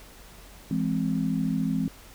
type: chord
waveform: sine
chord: E augmented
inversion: none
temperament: equal with one note detuned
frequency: 167.69 / 207.7 / 261.6 Hz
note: E3 / G#3 / B#3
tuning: +30 / 0 / 0 cents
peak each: -28 dBFS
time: 0.71-1.88 s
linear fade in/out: 2 ms
effects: added 45 Hz sine -50 dBFS peak until 2.14 s + pink hiss -50 dBFS RMS until 2.14 s